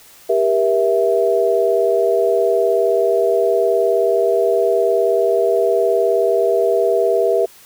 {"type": "chord", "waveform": "sine", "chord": "E diminished", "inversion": "first", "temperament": "just", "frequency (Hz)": [395.6, 474.7, 659.3], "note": ["G4", "Bb4", "E5"], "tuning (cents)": [16, 31, 0], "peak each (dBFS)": -17, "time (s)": [0.29, 7.46], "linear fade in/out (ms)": 10, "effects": ["white hiss -45 dBFS RMS until 7.65 s"]}